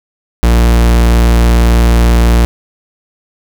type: tone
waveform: 45% pulse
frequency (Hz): 58.27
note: A#1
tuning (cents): 0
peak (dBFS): -5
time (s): 0.43-2.45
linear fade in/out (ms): 0
effects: none